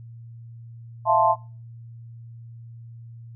sine chord, F major seventh, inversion third, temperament equal, 659.3 / 698.5 / 880 / 1046.5 Hz, E5 / F5 / A5 / C6, 0 / 0 / 0 / 0 cents, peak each -21 / -24 / -19 / -21 dBFS, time 1.05-1.36 s, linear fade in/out 50 ms, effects noise-tail reverb RT60 0.4 s tail -25 dB re dry + added 116 Hz sine -39 dBFS peak until 3.35 s

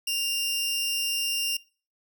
sawtooth tone pair together, 2794 / 5274 Hz, F7 / E8, 0 / 0 cents, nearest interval major seventh, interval 1100 cents, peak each -23 / -31 dBFS, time 0.07-1.57 s, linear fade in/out 5 ms, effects noise-tail reverb RT60 0.4 s tail -23 dB re dry

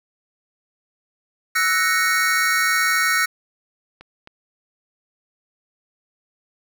square chord, F# dominant seventh, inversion third, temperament equal, 1318.5 / 1480 / 1864.7 / 2217 Hz, E6 / F#6 / A#6 / C#7, 0 / 0 / 0 / 0 cents, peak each -24 / -23 / -22 / -24 dBFS, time 1.55-3.26 s, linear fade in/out 10 ms
clicks, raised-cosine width 0.3 ms, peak -25 dBFS, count 2, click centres 4.01 / 4.274 s
effects none

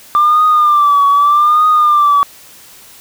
sine tone with vibrato, 1183 Hz, D6, 12 cents sharp, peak -5 dBFS, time 0.15-2.23 s, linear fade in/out 0 ms, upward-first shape triangle, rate 0.82 Hz, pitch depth 89 cents each way, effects tanh soft clip ceiling -3 dBFS + white hiss -39 dBFS RMS until 3 s

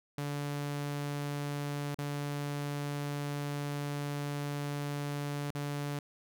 sawtooth tone with dropouts, 144.4 Hz, D3, 29 cents flat, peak -30 dBFS, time 0.18-5.99 s, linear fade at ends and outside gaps 2 ms, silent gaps 1.945-1.986 / 5.506-5.55 s, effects none

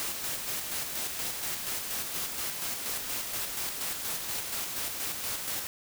white noise with tremolo, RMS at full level -33 dBFS, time 0-5.67 s, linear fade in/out 0 ms, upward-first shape square, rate 4.2 Hz, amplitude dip 35%, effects none

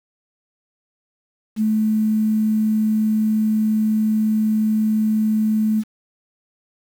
sine tone with quantisation, 216.4 Hz, A3, 29 cents flat, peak -15 dBFS, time 1.56-5.84 s, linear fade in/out 50 ms, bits 7, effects none

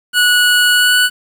25% pulse tone with pitch glide, 1466 to 1481.3 Hz, F#6 to F#6, -16 to +2 cents, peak -5 dBFS, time 0.13-1.1 s, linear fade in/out 50 ms, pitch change +18 cents, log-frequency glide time 0.73-0.98 s, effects 7-bit

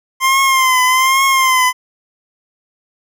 25% pulse tone with vibrato, 1046.5 Hz, C6, in tune, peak -6 dBFS, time 0.2-1.73 s, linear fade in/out 50 ms, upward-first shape triangle, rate 1.2 Hz, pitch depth 69 cents each way, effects none

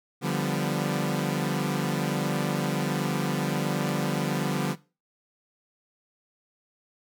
sawtooth chord, G dominant seventh, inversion second, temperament equal, 146.83 / 174.61 / 196 / 246.9 Hz, D3 / F3 / G3 / B3, 0 / 0 / 0 / 0 cents, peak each -25 / -27 / -28 / -29 dBFS, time 0.21-4.76 s, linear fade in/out 50 ms, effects noise-tail reverb RT60 0.3 s tail -18 dB re dry

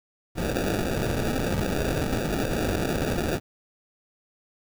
blue noise with sample-and-hold, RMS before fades -26 dBFS, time 0.35-3.4 s, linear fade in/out 50 ms, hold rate 1050 Hz, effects none

